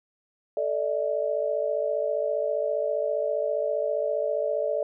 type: chord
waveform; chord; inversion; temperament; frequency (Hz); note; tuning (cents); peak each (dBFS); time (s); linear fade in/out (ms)
sine; A suspended fourth; none; equal with one note detuned; 440 / 587.3 / 642.3; A4 / D5 / E5; 0 / 0 / -45; -30 / -26 / -30; 0.57-4.83; 2
effects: none